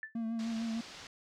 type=tone with exponential decay; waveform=sine; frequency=1760 Hz; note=A6; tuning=in tune; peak=-35 dBFS; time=0.03-0.16 s; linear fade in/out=1 ms; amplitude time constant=27 ms
type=tone with vibrato; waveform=triangle; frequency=226.9 Hz; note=A#3; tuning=47 cents flat; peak=-31 dBFS; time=0.15-0.81 s; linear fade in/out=5 ms; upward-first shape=triangle; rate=6.6 Hz; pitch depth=39 cents each way
type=low-pass noise; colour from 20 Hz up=white; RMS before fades=-50 dBFS; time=0.39-1.07 s; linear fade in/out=2 ms; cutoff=5600 Hz; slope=24 dB/octave
effects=none